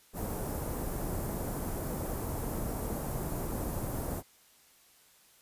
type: band-stop noise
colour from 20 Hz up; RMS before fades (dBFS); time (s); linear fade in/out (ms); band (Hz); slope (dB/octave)
pink; -35; 0.13-4.23; 50; 820 to 13000; 12
effects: white hiss -62 dBFS RMS until 5.41 s + resampled to 32000 Hz